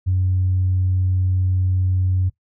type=tone; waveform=sine; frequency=92.5 Hz; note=F#2; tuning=in tune; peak=-15 dBFS; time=0.06-2.3 s; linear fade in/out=20 ms; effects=noise-tail reverb RT60 0.1 s tail -17 dB re dry + tanh soft clip ceiling -11 dBFS